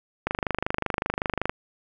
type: click train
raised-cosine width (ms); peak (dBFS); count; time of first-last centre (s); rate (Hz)
0.5; -9; 32; 0.27-1.495; 25.3
effects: none